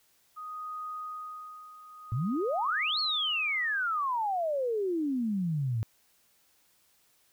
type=tone with tremolo; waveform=sine; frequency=1245 Hz; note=D#6; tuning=1 cent sharp; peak=-35 dBFS; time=0.36-3.89 s; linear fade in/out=20 ms; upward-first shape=sine; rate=0.51 Hz; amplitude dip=75%
type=exponential two-way sweep; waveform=sine; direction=up then down; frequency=106.3 to 4435 to 106.3 Hz; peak=-27 dBFS; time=2.12-5.83 s; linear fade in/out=0 ms; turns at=2.99 s
effects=white hiss -67 dBFS RMS until 7.32 s